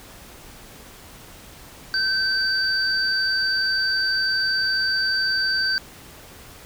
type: tone pair together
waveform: sine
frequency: 1546 / 4633 Hz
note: G6 / D8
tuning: -24 / -24 cents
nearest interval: octave + perfect fifth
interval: 1900 cents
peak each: -22 dBFS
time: 1.94-5.78 s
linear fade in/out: 0 ms
effects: pink hiss -44 dBFS RMS until 6.65 s